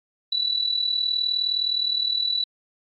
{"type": "tone with amplitude modulation", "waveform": "sine", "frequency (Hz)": 3951, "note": "B7", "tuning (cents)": 0, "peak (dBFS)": -18, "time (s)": [0.32, 2.44], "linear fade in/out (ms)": 5, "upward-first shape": "sine", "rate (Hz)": 39.4, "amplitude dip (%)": 70, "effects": ["AAC 64 kbps"]}